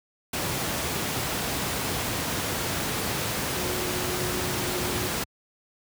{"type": "tone in noise", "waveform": "sine", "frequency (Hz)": 361.8, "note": "F#4", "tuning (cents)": -39, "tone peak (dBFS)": -33, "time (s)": [3.56, 5.08], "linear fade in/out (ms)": 5, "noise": "pink", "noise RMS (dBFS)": -28, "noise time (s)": [0.33, 5.24], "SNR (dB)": -8, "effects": ["high-pass 80 Hz 12 dB/octave"]}